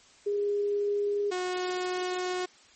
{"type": "tone pair in turn", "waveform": ["sine", "sawtooth"], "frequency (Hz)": [408.8, 364.2], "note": ["G#4", "F#4"], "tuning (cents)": [-27, -27], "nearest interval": "major second", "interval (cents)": 200, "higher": "first", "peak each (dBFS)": -25, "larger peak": "neither", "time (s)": [[0.26, 1.31], [1.31, 2.46]], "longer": "second", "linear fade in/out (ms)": 10, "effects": ["white hiss -57 dBFS RMS until 2.75 s", "MP3 32 kbps"]}